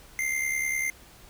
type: tone with amplitude modulation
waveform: square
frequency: 2093 Hz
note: C7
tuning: in tune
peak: -24 dBFS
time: 0.19-0.9 s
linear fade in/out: 0 ms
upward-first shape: sine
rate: 70 Hz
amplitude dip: 60%
effects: added 50 Hz sine -56 dBFS peak until 1.29 s + pink hiss -52 dBFS RMS until 1.29 s